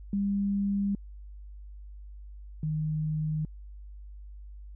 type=tone pair in turn; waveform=sine; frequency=199.9 / 154.64 Hz; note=G3 / D#3; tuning=+34 / -10 cents; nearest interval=major third; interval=444 cents; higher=first; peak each=-25 / -27 dBFS; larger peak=first; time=0.13-0.95 / 2.63-3.45 s; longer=neither; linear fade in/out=2 ms; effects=added 50 Hz sine -42 dBFS peak until 4.75 s

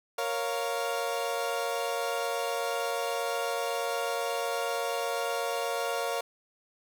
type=chord; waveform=30% pulse; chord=Bb minor; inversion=none; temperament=equal; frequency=466.2 / 554.4 / 698.5 Hz; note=Bb4 / Db5 / F5; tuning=0 / 0 / 0 cents; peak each=-31 dBFS; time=0.18-6.21 s; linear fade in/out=5 ms; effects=none

